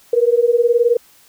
sine beating tone pair, 466.2 / 485.2 Hz, A#4 / B4, 0 / -31 cents, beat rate 19 Hz, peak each -14 dBFS, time 0.13-0.97 s, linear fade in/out 5 ms, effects white hiss -50 dBFS RMS until 1.28 s

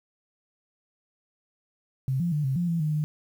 sine tone with pitch steps, 132.5 / 172.6 / 149.2 / 133.5 / 174.5 / 167.6 / 153 / 151.8 Hz, C3 / F3 / D3 / C3 / F3 / E3 / D#3 / D#3, +22 / -20 / +28 / +35 / -1 / +29 / -29 / -42 cents, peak -23 dBFS, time 2.08-3.04 s, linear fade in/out 0 ms, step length 120 ms, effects 9-bit

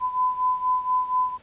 sine beating tone pair, 1007 / 1011.2 Hz, B5 / B5, +33 / +41 cents, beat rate 4.2 Hz, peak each -22 / -26 dBFS, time 0-1.38 s, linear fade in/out 50 ms, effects pink hiss -54 dBFS RMS until 1.42 s + resampled to 8000 Hz

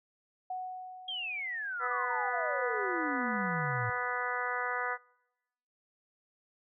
sine tone with exponential decay, 740 Hz, F#5, in tune, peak -33 dBFS, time 0.5-2.21 s, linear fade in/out 5 ms, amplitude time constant 370 ms
sine exponential sweep, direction down, 3278 to 110 Hz, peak -34 dBFS, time 1.08-3.9 s, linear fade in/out 5 ms
harmonic tone, 246.9 Hz, B3, in tune, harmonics 2 / 3 / 4 / 5 / 6 / 7 / 8, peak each -40 / -40 / -39 / -38 / -37 / -39 / -40 dBFS, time 1.79-4.98 s, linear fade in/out 50 ms
effects noise-tail reverb RT60 1.0 s tail -25 dB re dry

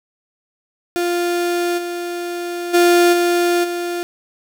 35% pulse tone with level steps, 349.2 Hz, F4, in tune, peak -15 / -21 / -8 / -12 / -19 dBFS, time 0.96-4.03 s, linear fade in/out 0 ms, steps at 1.77 / 2.73 / 3.12 / 3.63 s, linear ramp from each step 20 ms, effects none

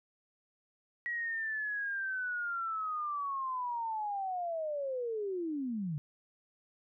sine linear sweep, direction down, 1921 to 140 Hz, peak -33 dBFS, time 1.06-5.98 s, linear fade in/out 0 ms, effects none

